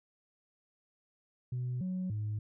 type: tone with pitch steps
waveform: sine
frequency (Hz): 124.8 / 184.6 / 106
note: B2 / F#3 / G#2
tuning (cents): +19 / -4 / +36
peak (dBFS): -31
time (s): 1.52-2.39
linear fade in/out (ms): 5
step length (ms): 290
effects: tanh soft clip ceiling -30 dBFS